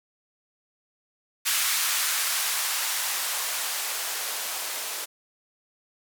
violet noise with band-pass filter sweep, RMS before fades -28 dBFS, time 1.45-5.06 s, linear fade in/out 20 ms, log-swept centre 1400 to 510 Hz, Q 1, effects none

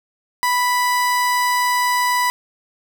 30% pulse tone, 987.8 Hz, B5, in tune, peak -13 dBFS, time 0.43-2.3 s, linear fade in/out 0 ms, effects none

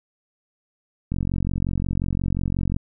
click train, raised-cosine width 5 ms, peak -12 dBFS, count 76, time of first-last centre 1.12-2.765 s, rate 45.6 Hz, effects none

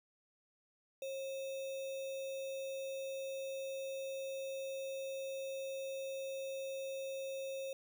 sine tone with sample-and-hold, 539 Hz, C#5, 49 cents flat, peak -39 dBFS, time 1.02-7.73 s, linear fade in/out 2 ms, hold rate 3150 Hz, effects none

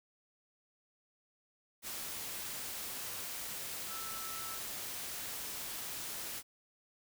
sine tone in noise, 1318.5 Hz, E6, in tune, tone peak -46 dBFS, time 3.87-4.59 s, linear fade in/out 50 ms, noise white, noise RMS -42 dBFS, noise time 1.82-6.43 s, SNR -7 dB, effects none

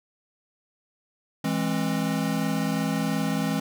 square chord, E augmented, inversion none, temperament equal with one note detuned, 164.81 / 207.7 / 266.2 Hz, E3 / G#3 / B#3, 0 / 0 / +30 cents, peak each -29 dBFS, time 1.44-3.6 s, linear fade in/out 5 ms, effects none

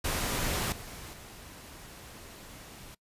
pink noise with level steps, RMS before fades -31 / -44 / -48 dBFS, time 0.04-2.95 s, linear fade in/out 10 ms, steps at 0.72 / 1.13 s, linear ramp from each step 2 ms, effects noise-tail reverb RT60 0.1 s tail -22 dB re dry + resampled to 32000 Hz

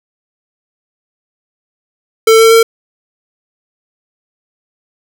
square tone with pitch steps, 446.6 / 450.7 / 454.9 Hz, A4 / A4 / A#4, +26 / +42 / -42 cents, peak -4 dBFS, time 2.27-2.63 s, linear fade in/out 5 ms, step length 120 ms, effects none

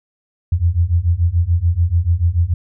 sine beating tone pair, 82.41 / 89.31 Hz, E2 / F2, 0 / +39 cents, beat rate 6.9 Hz, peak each -16 / -15 dBFS, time 0.52-2.54 s, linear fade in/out 5 ms, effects none

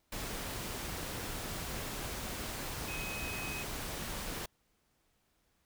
sine tone in noise, 2530 Hz, D#7, 28 cents sharp, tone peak -41 dBFS, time 2.88-3.63 s, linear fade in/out 5 ms, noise pink, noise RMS -40 dBFS, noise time 0.12-4.46 s, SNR -4 dB, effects pink hiss -75 dBFS RMS until 5.65 s

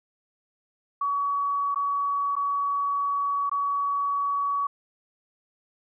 sine tone with dropouts, 1131 Hz, C#6, 34 cents sharp, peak -23 dBFS, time 1.01-4.67 s, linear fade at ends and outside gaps 5 ms, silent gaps 1.746-1.758 / 2.355-2.364 / 3.496-3.514 s, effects none

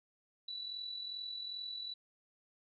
sine tone with amplitude modulation, 3951 Hz, B7, in tune, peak -38 dBFS, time 0.48-1.94 s, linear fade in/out 5 ms, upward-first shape sine, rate 42.5 Hz, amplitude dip 50%, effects none

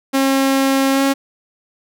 sawtooth tone with pitch glide, 270 to 273.6 Hz, C#4 to C#4, -45 to -23 cents, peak -9 dBFS, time 0.13-1.14 s, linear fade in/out 20 ms, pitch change +22 cents, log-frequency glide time 0.91-1.03 s, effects none

